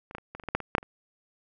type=clicks; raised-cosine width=0.5 ms; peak=-28 / -21 / -27 / -24 / -27 / -30 / -17 / -9 / -22 / -6 / -10 / -30 dBFS; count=12; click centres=0.111 / 0.15 / 0.183 / 0.35 / 0.398 / 0.437 / 0.487 / 0.55 / 0.603 / 0.751 / 0.782 / 0.829 s; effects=none